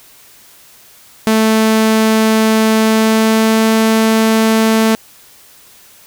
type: tone with pitch glide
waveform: sawtooth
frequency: 220 to 221.8 Hz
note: A3 to A3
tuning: 0 to +14 cents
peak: -5 dBFS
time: 1.27-4.95 s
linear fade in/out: 0 ms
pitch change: +14 cents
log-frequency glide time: 2.77-3.68 s
effects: white hiss -43 dBFS RMS until 6.06 s